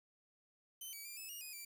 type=tone with pitch steps; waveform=5% pulse; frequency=3066 / 2284 / 2383 / 2598 / 2863 / 2494 / 2339 Hz; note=G7 / D7 / D7 / E7 / F7 / D#7 / D7; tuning=-39 / -49 / +25 / -26 / +42 / +3 / -8 cents; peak=-38 dBFS; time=0.81-1.65 s; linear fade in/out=5 ms; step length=120 ms; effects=11-bit